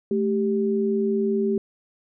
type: tone pair together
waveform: sine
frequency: 217.2 / 392 Hz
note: A3 / G4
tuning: -22 / 0 cents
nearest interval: minor seventh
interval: 1022 cents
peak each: -23 / -22 dBFS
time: 0.11-1.58 s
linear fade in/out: 2 ms
effects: none